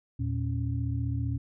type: tone cluster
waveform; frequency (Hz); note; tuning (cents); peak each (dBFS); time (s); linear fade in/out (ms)
sine; 81.2 / 116.5 / 275.8; E2 / A#2 / C#4; -26 / -1 / -9; -32 / -29 / -37; 0.19-1.38; 10
effects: none